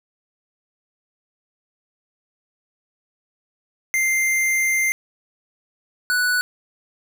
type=tone pair in turn; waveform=square; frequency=2093 / 1480 Hz; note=C7 / F#6; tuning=0 / 0 cents; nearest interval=tritone; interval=600 cents; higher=first; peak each=-18 dBFS; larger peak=neither; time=3.94-4.92 / 6.1-6.41 s; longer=first; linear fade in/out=0 ms; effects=none